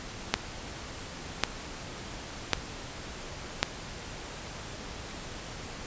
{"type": "click train", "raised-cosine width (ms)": 0.2, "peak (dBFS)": -4, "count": 4, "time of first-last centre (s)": [0.34, 3.629], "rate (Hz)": 0.912, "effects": ["pink hiss -41 dBFS RMS until 5.86 s", "resampled to 16000 Hz"]}